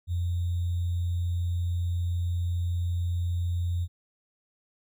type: tone with sample-and-hold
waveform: sine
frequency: 87.31 Hz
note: F2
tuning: in tune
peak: -25 dBFS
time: 0.07-3.88 s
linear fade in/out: 50 ms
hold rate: 3675 Hz
effects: none